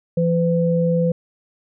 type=tone pair together; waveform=sine; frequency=169 / 505.6 Hz; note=E3 / B4; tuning=+43 / +41 cents; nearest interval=octave + perfect fifth; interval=1898 cents; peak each=-17 / -19 dBFS; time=0.17-1.12 s; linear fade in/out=5 ms; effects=none